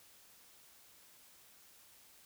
silence, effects white hiss -62 dBFS RMS until 2.25 s

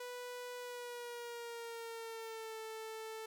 sawtooth tone with pitch glide, 492.8 to 441.6 Hz, B4 to A4, -4 to +6 cents, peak -40 dBFS, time 0-3.26 s, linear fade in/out 5 ms, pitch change -190 cents, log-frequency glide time 0.59-2.58 s, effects none

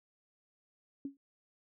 sine tone with exponential decay, 277.2 Hz, C#4, in tune, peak -33 dBFS, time 1.05-1.17 s, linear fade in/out 2 ms, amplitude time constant 26 ms, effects none

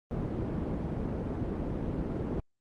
white low-pass noise, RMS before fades -33 dBFS, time 0.11-2.4 s, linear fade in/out 0 ms, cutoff 310 Hz, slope 12 dB/octave, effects Opus 32 kbps

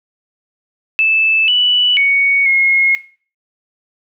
sine tone with pitch steps, 2629 / 2962 / 2230 / 2159 Hz, E7 / F#7 / C#7 / C#7, -5 / +1 / +10 / -46 cents, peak -9 dBFS, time 0.99-2.95 s, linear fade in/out 0 ms, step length 490 ms, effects noise-tail reverb RT60 0.4 s tail -17 dB re dry

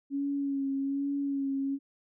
sine tone with vibrato, 277.2 Hz, C#4, in tune, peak -28 dBFS, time 0.1-1.79 s, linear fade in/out 50 ms, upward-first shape sine, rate 1.2 Hz, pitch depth 29 cents each way, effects none

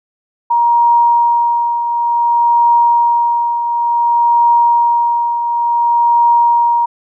sine tone with tremolo, 944 Hz, A#5, 22 cents sharp, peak -6 dBFS, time 0.5-6.86 s, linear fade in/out 10 ms, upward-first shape triangle, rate 0.56 Hz, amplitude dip 60%, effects none

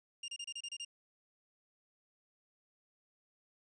sawtooth tone bursts, 2809 Hz, F7, 9 cents sharp, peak -37 dBFS, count 8, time 0.23-0.849 s, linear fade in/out 5 ms, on 52 ms, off 29 ms, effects resampled to 22050 Hz

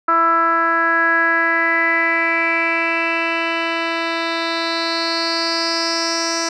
10% pulse tone with low-pass filter sweep, 331.8 Hz, E4, 11 cents sharp, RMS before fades -18 dBFS, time 0.08-6.49 s, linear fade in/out 5 ms, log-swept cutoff 1300 to 6000 Hz, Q 6.1, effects none

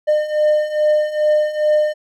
triangle beating tone pair, 604 / 606.4 Hz, D5 / D#5, +48 / -45 cents, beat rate 2.4 Hz, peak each -17 / -13 dBFS, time 0.07-1.94 s, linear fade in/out 20 ms, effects none

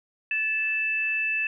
sine tone pair together, 1739.5 / 2637 Hz, A6 / E7, -20 / 0 cents, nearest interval perfect fifth, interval 720 cents, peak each -31 / -24 dBFS, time 0.31-1.47 s, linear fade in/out 2 ms, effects none

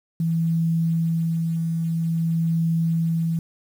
sine tone with tremolo, 164.81 Hz, E3, in tune, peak -18 dBFS, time 0.2-3.39 s, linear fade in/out 2 ms, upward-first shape sine, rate 0.5 Hz, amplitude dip 30%, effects 8-bit

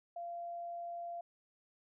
sine tone, 689 Hz, F5, 24 cents flat, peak -40 dBFS, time 0.16-1.21 s, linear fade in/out 5 ms, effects none

